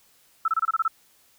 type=tone bursts; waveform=sine; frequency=1318.5 Hz; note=E6; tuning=in tune; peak=-19 dBFS; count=8; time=0.45-0.88 s; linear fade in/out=5 ms; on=31 ms; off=26 ms; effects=white hiss -60 dBFS RMS until 1.38 s